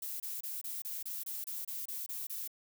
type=noise bursts; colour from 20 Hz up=violet; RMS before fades=-40 dBFS; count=12; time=0.02-2.477 s; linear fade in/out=5 ms; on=180 ms; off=27 ms; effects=none